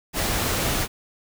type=noise; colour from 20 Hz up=pink; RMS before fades=-24 dBFS; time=0.13-0.88 s; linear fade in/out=50 ms; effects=none